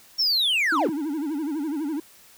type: linear sweep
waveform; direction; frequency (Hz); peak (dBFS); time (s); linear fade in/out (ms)
triangle; down; 5580 to 130.81; -18; 0.18-0.9; 20
type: tone with vibrato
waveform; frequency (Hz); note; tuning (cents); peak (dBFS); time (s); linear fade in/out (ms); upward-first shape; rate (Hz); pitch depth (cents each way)
triangle; 300.7; D4; +41; -23; 0.72-2; 5; sine; 12; 150
effects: white hiss -52 dBFS RMS until 2.37 s